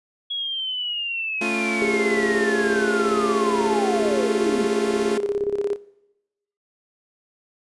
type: linear sweep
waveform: sine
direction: down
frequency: 3340 to 194.8 Hz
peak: -24 dBFS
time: 0.3-4.65 s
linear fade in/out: 10 ms
type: chord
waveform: sawtooth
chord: A augmented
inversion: none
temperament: equal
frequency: 220 / 277.2 / 349.2 Hz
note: A3 / C#4 / E#4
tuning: 0 / 0 / 0 cents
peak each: -23 / -28 / -23 dBFS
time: 1.41-5.18 s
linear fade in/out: 5 ms
type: tone with tremolo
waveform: sine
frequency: 406.9 Hz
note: G#4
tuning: 35 cents flat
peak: -19 dBFS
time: 1.82-5.76 s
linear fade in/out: 0 ms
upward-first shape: square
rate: 17 Hz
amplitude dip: 75%
effects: noise-tail reverb RT60 0.9 s tail -20 dB re dry + resampled to 24000 Hz